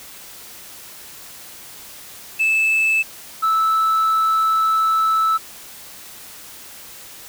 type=tone pair in turn; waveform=sine; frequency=2623 / 1311.5 Hz; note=E7 / E6; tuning=-9 / -9 cents; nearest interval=octave; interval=1200 cents; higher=first; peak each=-12 dBFS; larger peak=neither; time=2.39-3.03 / 3.42-5.38 s; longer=second; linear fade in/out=20 ms; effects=tanh soft clip ceiling -13 dBFS + white hiss -39 dBFS RMS until 7.28 s